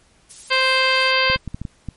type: noise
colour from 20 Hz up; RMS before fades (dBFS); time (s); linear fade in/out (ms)
violet; -33; 0.29-1.12; 20
type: harmonic tone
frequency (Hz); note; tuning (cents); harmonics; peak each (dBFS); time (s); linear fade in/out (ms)
523.3; C5; 0; 1 / 2 / 3 / 4 / 5 / 6 / 7 / 8 / 9; -23 / -22 / -22 / -22 / -22 / -24 / -30 / -30 / -24; 0.5-1.37; 20
type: clicks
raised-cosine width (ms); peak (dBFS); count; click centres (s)
5; -15; 7; 1.3 / 1.36 / 1.477 / 1.545 / 1.616 / 1.652 / 1.887
effects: pink hiss -56 dBFS RMS until 1.96 s + MP3 48 kbps